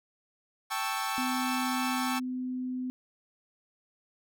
sawtooth chord, A dominant seventh, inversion third, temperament equal, 784 / 880 / 1108.7 / 1318.5 Hz, G5 / A5 / C#6 / E6, 0 / 0 / 0 / 0 cents, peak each -32 dBFS, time 0.7-2.2 s, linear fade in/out 20 ms
sine tone, 253.9 Hz, B3, 48 cents sharp, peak -31 dBFS, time 1.18-2.9 s, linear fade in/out 0 ms
effects none

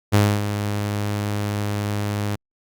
sawtooth tone with ADSR envelope, 103.2 Hz, G#2, 10 cents flat, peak -8 dBFS, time 0.12-2.36 s, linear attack 23 ms, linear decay 260 ms, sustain -10 dB, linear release 12 ms, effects Opus 48 kbps

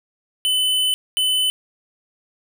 square tone bursts at uneven times, 3018 Hz, F#7, 34 cents sharp, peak -17 dBFS, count 2, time 0.45-0.94 / 1.17-1.5 s, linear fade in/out 0 ms, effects none

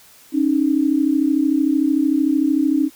sine tone pair together, 274.8 / 308.1 Hz, C#4 / D#4, -15 / -17 cents, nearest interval major second, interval 198 cents, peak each -17 dBFS, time 0.32-2.9 s, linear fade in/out 50 ms, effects white hiss -48 dBFS RMS until 2.95 s

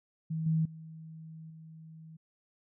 sine tone with level steps, 160 Hz, D#3, 49 cents sharp, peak -31 / -25 / -44 / -47 dBFS, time 0.3-2.17 s, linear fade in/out 10 ms, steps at 0.46 / 0.65 / 1.5 s, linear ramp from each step 5 ms, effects none

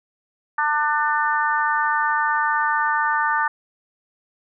harmonic tone, 298.7 Hz, D4, 29 cents sharp, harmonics 3 / 4 / 5 / 6, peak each -22 / -23 / -24 / -25 dBFS, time 0.58-3.48 s, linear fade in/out 5 ms, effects none

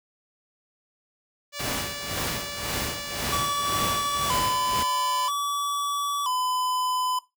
5% pulse tone, 579 Hz, D5, 25 cents flat, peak -21 dBFS, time 1.52-5.31 s, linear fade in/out 50 ms
pink noise with tremolo, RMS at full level -28 dBFS, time 1.59-4.83 s, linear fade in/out 5 ms, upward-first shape sine, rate 1.9 Hz, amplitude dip 80%
square tone with vibrato, 1075 Hz, C6, 47 cents sharp, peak -25 dBFS, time 3.32-7.19 s, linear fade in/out 5 ms, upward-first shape square, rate 0.51 Hz, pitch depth 110 cents each way
effects noise-tail reverb RT60 0.2 s tail -17 dB re dry + high-pass 60 Hz 12 dB/octave

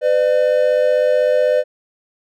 triangle tone pair together, 505 / 601 Hz, B4 / D5, +39 / +40 cents, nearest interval minor third, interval 301 cents, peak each -13 dBFS, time 0.01-1.64 s, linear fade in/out 50 ms, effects none

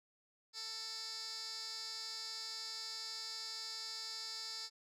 15% pulse tone with band-pass filter, 443.8 Hz, A4, 15 cents sharp, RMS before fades -45 dBFS, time 0.53-4.7 s, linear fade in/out 50 ms, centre 5200 Hz, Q 5.3, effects none

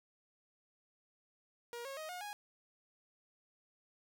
sawtooth tone with pitch steps, 474.7 / 545.3 / 626.4 / 719.5 / 826.5 Hz, A#4 / C#5 / D#5 / F#5 / G#5, +31 / -29 / +11 / -49 / -9 cents, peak -39 dBFS, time 1.73-2.33 s, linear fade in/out 0 ms, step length 120 ms, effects none

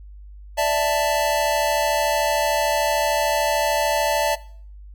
square chord, D suspended second, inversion none, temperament just, 587.3 / 660.7 / 881 Hz, D5 / E5 / A5, 0 / +4 / +2 cents, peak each -23 dBFS, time 0.57-4.36 s, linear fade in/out 20 ms, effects noise-tail reverb RT60 0.5 s tail -19 dB re dry + added 50 Hz sine -38 dBFS peak until 4.94 s

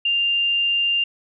sine tone, 2794 Hz, F7, in tune, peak -17 dBFS, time 0.05-1.04 s, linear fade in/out 5 ms, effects none

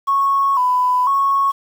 triangle tone with vibrato, 1049 Hz, C6, 4 cents sharp, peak -9 dBFS, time 0.07-1.52 s, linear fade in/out 20 ms, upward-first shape square, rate 1 Hz, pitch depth 86 cents each way, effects tanh soft clip ceiling -11 dBFS + 7-bit

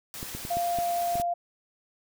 white noise, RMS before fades -39 dBFS, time 0.14-1.22 s, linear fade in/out 0 ms
clicks, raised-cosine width 3 ms, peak -24 dBFS, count 7, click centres 0.229 / 0.35 / 0.451 / 0.57 / 0.787 / 1.155 / 1.199 s
sine tone, 695 Hz, F5, 9 cents flat, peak -25 dBFS, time 0.5-1.34 s, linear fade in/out 10 ms
effects none

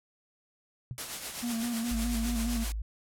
sine tone with exponential decay, 123.47 Hz, B2, in tune, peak -30 dBFS, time 0.91-1 s, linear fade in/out 0 ms, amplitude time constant 19 ms
white noise with tremolo, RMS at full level -35 dBFS, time 0.98-2.72 s, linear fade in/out 0 ms, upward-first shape triangle, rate 7.9 Hz, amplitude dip 55%
triangle tone with vibrato, 233.1 Hz, A#3, in tune, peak -28 dBFS, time 1.42-2.65 s, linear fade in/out 20 ms, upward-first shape square, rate 4.8 Hz, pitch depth 44 cents each way
sine tone, 53.3 Hz, G#1, 46 cents sharp, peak -31 dBFS, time 1.91-2.82 s, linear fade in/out 5 ms
effects low-pass 12000 Hz 12 dB/octave

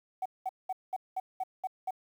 sine tone bursts, 752 Hz, F#5, 28 cents sharp, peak -29 dBFS, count 8, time 0.22-1.908 s, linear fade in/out 5 ms, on 36 ms, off 200 ms, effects tanh soft clip ceiling -26 dBFS + 10-bit

